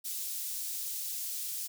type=high-pass noise; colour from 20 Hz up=white; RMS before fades=-37 dBFS; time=0.04-1.68 s; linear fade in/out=20 ms; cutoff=5000 Hz; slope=12 dB/octave; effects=none